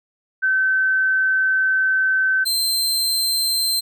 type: tone pair in turn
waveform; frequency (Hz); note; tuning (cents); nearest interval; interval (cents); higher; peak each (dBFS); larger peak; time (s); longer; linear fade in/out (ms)
sine / sawtooth; 1535 / 4126; G6 / C8; -37 / -25; octave + perfect fourth; 1712; second; -15; neither; 0.42-2.45 / 2.45-3.81; first; 20
effects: none